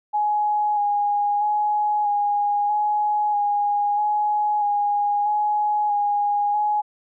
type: tone with vibrato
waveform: sine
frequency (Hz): 830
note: G#5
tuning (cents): -1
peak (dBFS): -18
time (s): 0.13-6.82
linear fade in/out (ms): 20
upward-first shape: square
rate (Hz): 0.78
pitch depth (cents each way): 17
effects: none